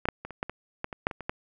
clicks, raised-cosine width 0.5 ms, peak -13 / -8 / -22 / -25 / -14 / -20 / -15 / -21 / -8 / -21 / -23 / -14 dBFS, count 12, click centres 0.055 / 0.087 / 0.25 / 0.307 / 0.429 / 0.496 / 0.844 / 0.928 / 1.069 / 1.112 / 1.207 / 1.295 s, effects none

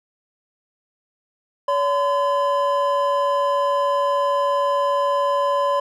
triangle tone pair together, 567.4 / 1020 Hz, C#5 / C6, +40 / -44 cents, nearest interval minor seventh, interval 1016 cents, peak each -18 dBFS, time 1.68-5.8 s, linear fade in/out 5 ms, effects none

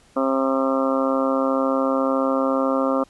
harmonic tone, 133.9 Hz, C3, 40 cents sharp, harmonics 2 / 3 / 4 / 5 / 6 / 7 / 8 / 9 / 10, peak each -22 / -32 / -22 / -30 / -34 / -33 / -31 / -27 / -33 dBFS, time 0.16-3.04 s, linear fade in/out 10 ms, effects pink hiss -55 dBFS RMS until 3.09 s + resampled to 24000 Hz

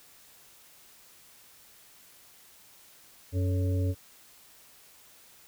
harmonic tone with a mistuned harmonic, 93 Hz, F#2, 9 cents sharp, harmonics 1 / 3 / 5 / 6, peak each -25 / -35 / -39 / -41 dBFS, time 3.32-3.95 s, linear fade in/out 50 ms, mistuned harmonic 5, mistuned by -110 cents, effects white hiss -56 dBFS RMS until 5.47 s

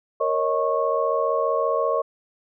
sine tone cluster, 466.1 / 552 / 627 / 1097 Hz, A#4 / C#5 / D#5 / C#6, 0 / -7 / +13 / -18 cents, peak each -25 dBFS, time 0.2-2.02 s, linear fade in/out 10 ms, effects none

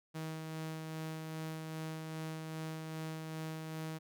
sawtooth tone with tremolo, 158.8 Hz, D#3, 36 cents sharp, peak -35 dBFS, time 0.14-3.99 s, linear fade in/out 20 ms, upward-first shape sine, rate 2.5 Hz, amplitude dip 30%, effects none

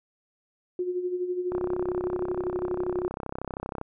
sine tone with tremolo, 360.4 Hz, F#4, 45 cents flat, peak -24 dBFS, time 0.79-3.08 s, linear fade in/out 2 ms, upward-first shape sine, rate 12 Hz, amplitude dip 60%
click train, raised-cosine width 1 ms, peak -19 dBFS, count 76, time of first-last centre 1.52-3.814 s, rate 32.7 Hz
effects none

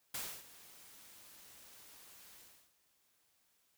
white noise with ADSR envelope, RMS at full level -40 dBFS, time 0.14-2.73 s, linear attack 6 ms, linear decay 280 ms, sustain -18 dB, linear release 350 ms, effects white hiss -75 dBFS RMS until 3.77 s

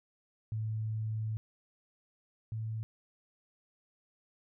sine tone pair in turn, 109.5 / 110.64 Hz, A2 / A2, -8 / +10 cents, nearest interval unison, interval 18 cents, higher second, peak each -32 / -34 dBFS, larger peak first, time 0.52-1.37 / 2.52-2.83 s, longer first, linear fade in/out 0 ms, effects none

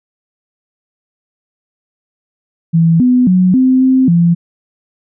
sine tone with pitch steps, 165.1 / 249.9 / 183.5 / 258.5 / 260.7 / 170.6 Hz, E3 / B3 / F#3 / C4 / C4 / F3, +3 / +21 / -14 / -21 / -6 / -40 cents, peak -6 dBFS, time 2.73-4.35 s, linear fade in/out 20 ms, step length 270 ms, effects none

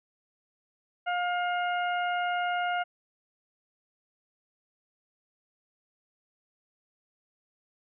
harmonic tone, 710 Hz, F5, 28 cents sharp, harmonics 1 / 2 / 3 / 4, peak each -28 / -32 / -39 / -40 dBFS, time 1.06-2.84 s, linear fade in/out 20 ms, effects none

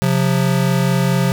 square tone pair together, 133.5 / 178.04 Hz, C3 / F3, +35 / +34 cents, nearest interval perfect fourth, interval 499 cents, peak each -17 dBFS, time 0.02-1.32 s, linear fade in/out 0 ms, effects none

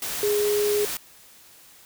sine tone in noise, 415.3 Hz, G#4, in tune, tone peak -20 dBFS, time 0.23-0.85 s, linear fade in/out 2 ms, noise white, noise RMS -30 dBFS, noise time 0.02-0.97 s, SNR +7 dB, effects white hiss -51 dBFS RMS until 1.85 s

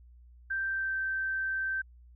sine tone with pitch glide, 1568 to 1555.4 Hz, G6 to G6, 0 to -14 cents, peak -29 dBFS, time 0.5-1.82 s, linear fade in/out 10 ms, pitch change -14 cents, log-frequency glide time 0.69-0.96 s, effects added 60 Hz sine -52 dBFS peak until 2.15 s

